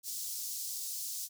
pink high-pass noise, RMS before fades -39 dBFS, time 0.03-1.29 s, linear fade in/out 50 ms, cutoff 5100 Hz, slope 24 dB/octave, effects none

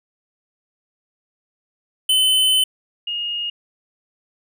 square / sine tone pair in turn, 3040 / 2855 Hz, F#7 / F7, +46 / +37 cents, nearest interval minor second, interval 109 cents, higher first, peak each -14 / -22 dBFS, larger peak first, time 2.09-2.64 / 3.07-3.5 s, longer first, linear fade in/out 5 ms, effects none

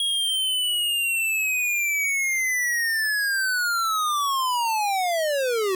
square linear sweep, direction down, 3300 to 364.6 Hz, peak -22 dBFS, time 0-5.75 s, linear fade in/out 2 ms, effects none

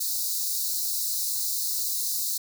white high-pass noise, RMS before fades -28 dBFS, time 0-2.38 s, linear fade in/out 10 ms, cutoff 3900 Hz, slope 96 dB/octave, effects none

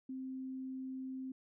sine tone, 261.6 Hz, C4, in tune, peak -40 dBFS, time 0.09-1.32 s, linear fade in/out 5 ms, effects none

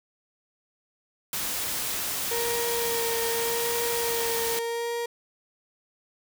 white noise, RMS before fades -30 dBFS, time 1.33-4.59 s, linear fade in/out 2 ms
35% pulse tone with vibrato, 466.2 Hz, A#4, in tune, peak -26 dBFS, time 2.31-5.06 s, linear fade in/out 5 ms, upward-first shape sine, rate 0.83 Hz, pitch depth 18 cents each way
effects none

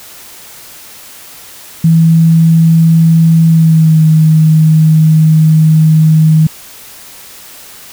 sine tone with pitch glide, 163.5 to 157.38 Hz, E3 to D#3, -14 to +20 cents, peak -3 dBFS, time 1.84-6.47 s, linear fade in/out 5 ms, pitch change -66 cents, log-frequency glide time 3.46-4.03 s, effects white hiss -33 dBFS RMS until 7.92 s

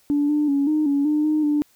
sine tone with pitch steps, 289.6 / 297.7 / 280.5 / 306.3 / 282.4 / 301.2 / 306.5 / 295.7 Hz, D4 / D4 / C#4 / D#4 / C#4 / D4 / D#4 / D4, -24 / +24 / +21 / -27 / +32 / +44 / -26 / +12 cents, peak -16 dBFS, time 0.1-1.62 s, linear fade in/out 0 ms, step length 190 ms, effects tanh soft clip ceiling -12 dBFS + white hiss -59 dBFS RMS until 1.75 s

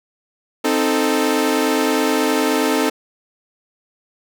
sawtooth chord, A diminished, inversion first, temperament equal, 261.6 / 311.1 / 440 Hz, C4 / Eb4 / A4, 0 / 0 / 0 cents, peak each -16 dBFS, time 0.64-2.9 s, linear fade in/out 10 ms, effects none

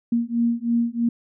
sine beating tone pair, 233.1 / 236.2 Hz, A#3 / A#3, 0 / +23 cents, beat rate 3.1 Hz, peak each -22 dBFS, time 0.12-1.09 s, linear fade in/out 5 ms, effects none

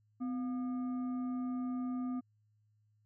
sine tone with frequency modulation, 253.3 Hz, B3, 44 cents sharp, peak -34 dBFS, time 0.2-2.21 s, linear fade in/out 20 ms, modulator 961 Hz, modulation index 0.28, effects added 106 Hz sine -69 dBFS peak until 3.05 s

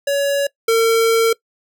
square tone pair in turn, 563 / 454.3 Hz, C#5 / A#4, +27 / -45 cents, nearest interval major third, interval 372 cents, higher first, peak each -16 / -12 dBFS, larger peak second, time 0.07-0.47 / 0.68-1.33 s, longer second, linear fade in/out 5 ms, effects noise-tail reverb RT60 0.1 s tail -22 dB re dry

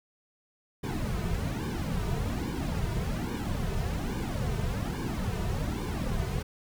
brown noise with flanger, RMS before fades -31 dBFS, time 0.83-6.43 s, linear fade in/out 10 ms, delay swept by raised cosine 1.5 to 3.7 ms, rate 1.2 Hz, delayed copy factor -0.9, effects none

